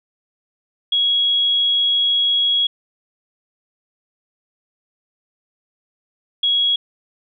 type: tone bursts at uneven times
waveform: sine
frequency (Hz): 3322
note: G#7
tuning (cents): 0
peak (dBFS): -14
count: 2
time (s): 0.92-2.67 / 6.43-6.76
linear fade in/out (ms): 5
effects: none